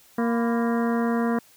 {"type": "harmonic tone with a mistuned harmonic", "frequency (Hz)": 233.1, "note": "A#3", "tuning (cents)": 0, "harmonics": [1, 2, 3, 4, 5, 6, 7, 8], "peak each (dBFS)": [-22, -28, -32, -34, -36, -38, -39, -40], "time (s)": [0.18, 1.39], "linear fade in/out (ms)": 5, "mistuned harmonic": 4, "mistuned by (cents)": 120, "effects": ["white hiss -55 dBFS RMS until 1.56 s"]}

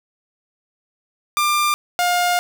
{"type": "tone pair in turn", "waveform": "sawtooth", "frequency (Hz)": [1193, 709.4], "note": ["D6", "F5"], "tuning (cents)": [27, 27], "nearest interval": "major sixth", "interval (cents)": 900, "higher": "first", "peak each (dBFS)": -12, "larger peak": "neither", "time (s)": [[1.37, 1.74], [1.99, 2.39]], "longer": "second", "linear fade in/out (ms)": 0, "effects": []}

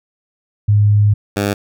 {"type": "tone pair in turn", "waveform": ["sine", "10% pulse"], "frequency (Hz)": [103.83, 101.11], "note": ["G#2", "G#2"], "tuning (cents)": [0, -46], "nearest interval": "unison", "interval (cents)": 46, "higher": "first", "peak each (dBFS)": [-8, -7], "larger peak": "second", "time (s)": [[0.68, 1.14], [1.36, 1.54]], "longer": "first", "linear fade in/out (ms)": 10, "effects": []}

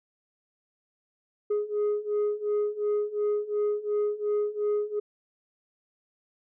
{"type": "beating tone pair", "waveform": "sine", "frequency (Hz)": [415.3, 418.1], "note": ["G#4", "G#4"], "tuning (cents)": [0, 12], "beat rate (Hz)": 2.8, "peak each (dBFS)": [-27, -25], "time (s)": [1.5, 5], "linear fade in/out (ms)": 10, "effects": ["tanh soft clip ceiling -22 dBFS"]}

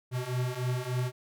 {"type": "beating tone pair", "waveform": "square", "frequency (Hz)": [123.47, 126.87], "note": ["B2", "B2"], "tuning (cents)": [0, 47], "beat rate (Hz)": 3.4, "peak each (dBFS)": [-34, -32], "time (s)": [0.11, 1.12], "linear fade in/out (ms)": 50, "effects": []}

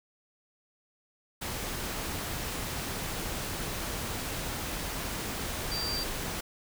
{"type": "tone in noise", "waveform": "sine", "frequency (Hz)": 4699, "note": "D8", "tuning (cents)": 0, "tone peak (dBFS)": -32, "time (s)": [5.71, 6.04], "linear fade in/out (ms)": 10, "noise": "pink", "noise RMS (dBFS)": -35, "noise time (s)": [1.41, 6.41], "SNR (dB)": 0, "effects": []}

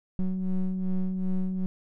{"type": "ring-modulated tone", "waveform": "triangle", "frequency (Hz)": 92.5, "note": "F#2", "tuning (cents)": 0, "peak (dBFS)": -19, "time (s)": [0.19, 1.66], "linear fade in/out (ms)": 0, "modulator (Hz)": 93.8, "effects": []}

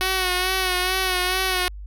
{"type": "tone with vibrato", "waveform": "5% pulse", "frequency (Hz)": 370, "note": "F#4", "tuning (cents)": 0, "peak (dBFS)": -9, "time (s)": [0.01, 1.68], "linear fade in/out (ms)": 0, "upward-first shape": "sine", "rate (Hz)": 2.3, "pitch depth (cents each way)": 40, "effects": ["added 50 Hz sine -33 dBFS peak until 1.86 s"]}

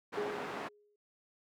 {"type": "band-pass noise", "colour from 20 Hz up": "white", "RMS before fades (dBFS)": -41, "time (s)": [0.12, 0.69], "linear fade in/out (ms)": 20, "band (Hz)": [200, 1200], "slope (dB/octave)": 12}
{"type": "tone with exponential decay", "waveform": "sine", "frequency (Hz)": 415.1, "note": "G#4", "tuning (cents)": -1, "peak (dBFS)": -32, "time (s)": [0.17, 0.96], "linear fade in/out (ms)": 5, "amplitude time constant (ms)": 170}
{"effects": []}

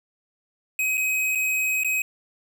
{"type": "tone with dropouts", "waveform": "square", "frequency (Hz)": 2531, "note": "D#7", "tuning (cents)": 29, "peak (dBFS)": -22, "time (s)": [0.79, 2.02], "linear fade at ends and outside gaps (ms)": 2, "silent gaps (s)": [[0.973, 0.977], [1.351, 1.355], [1.835, 1.846]], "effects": []}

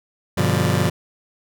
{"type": "chord", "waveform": "sawtooth", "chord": "G dominant seventh", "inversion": "none", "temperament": "just", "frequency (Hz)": [98, 122.5, 147, 176.4], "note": ["G2", "B2", "D3", "F3"], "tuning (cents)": [0, -14, 2, 18], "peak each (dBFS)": -18, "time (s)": [0.37, 0.9], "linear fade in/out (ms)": 10, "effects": []}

